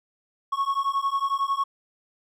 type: beating tone pair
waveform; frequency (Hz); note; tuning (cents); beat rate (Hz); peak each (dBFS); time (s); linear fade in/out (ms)
triangle; 1097 / 1108; C#6 / C#6; -18 / -1; 11; -24; 0.52-1.64; 10
effects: none